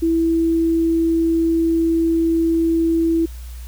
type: tone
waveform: sine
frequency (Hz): 329.6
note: E4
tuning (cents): 0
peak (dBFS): -14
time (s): 0.02-3.26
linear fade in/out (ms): 10
effects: added 60 Hz sine -30 dBFS peak until 3.67 s + white hiss -46 dBFS RMS until 3.67 s